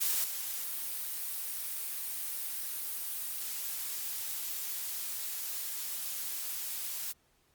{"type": "noise with level steps", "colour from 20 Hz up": "blue", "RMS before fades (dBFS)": [-30, -37], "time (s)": [0, 7.13], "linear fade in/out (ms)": 20, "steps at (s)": 0.24, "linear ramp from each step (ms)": 2, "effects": ["pink hiss -70 dBFS RMS until 7.54 s", "Opus 48 kbps"]}